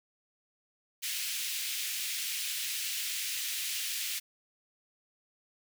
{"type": "high-pass noise", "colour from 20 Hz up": "pink", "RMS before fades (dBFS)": -35, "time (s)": [1.02, 4.2], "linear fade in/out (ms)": 20, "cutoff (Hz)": 2300, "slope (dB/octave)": 24, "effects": []}